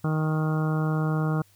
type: harmonic tone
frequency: 156.1 Hz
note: D#3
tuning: 6 cents sharp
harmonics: 1 / 2 / 3 / 4 / 5 / 6 / 7 / 8 / 9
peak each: -23 / -32 / -35 / -39 / -38 / -46 / -39 / -39 / -39 dBFS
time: 0.04-1.42 s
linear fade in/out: 5 ms
effects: added 101 Hz sine -61 dBFS peak until 1.55 s + white hiss -61 dBFS RMS until 1.55 s